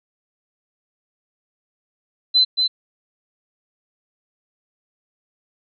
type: tone with echo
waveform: sine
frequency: 4045 Hz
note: B7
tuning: 41 cents sharp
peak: -11 dBFS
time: 2.34-2.45 s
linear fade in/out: 20 ms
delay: 230 ms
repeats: 1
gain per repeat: -4 dB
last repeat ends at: 2.68 s
effects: none